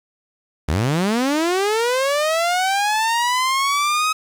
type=linear sweep; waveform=sawtooth; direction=up; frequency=65.41 to 1275 Hz; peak=-13 dBFS; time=0.68-4.13 s; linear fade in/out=10 ms; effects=low-pass 10000 Hz 12 dB/octave + 7-bit